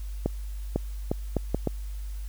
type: accelerating click train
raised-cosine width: 2 ms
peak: -11 dBFS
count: 6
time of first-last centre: 0.26-1.673 s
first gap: 500 ms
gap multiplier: 0.71
effects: added 50 Hz sine -32 dBFS peak until 2.28 s + white hiss -54 dBFS RMS until 2.28 s